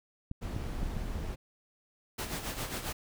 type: clicks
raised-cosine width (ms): 5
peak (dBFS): -24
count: 4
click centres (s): 0.314 / 0.565 / 0.83 / 0.967
type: noise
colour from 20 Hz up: brown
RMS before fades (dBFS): -36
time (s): 0.41-1.36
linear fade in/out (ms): 20
type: noise with tremolo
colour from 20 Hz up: pink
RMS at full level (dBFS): -35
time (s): 2.18-2.93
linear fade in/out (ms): 10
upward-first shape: sine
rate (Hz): 7.4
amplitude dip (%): 60
effects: none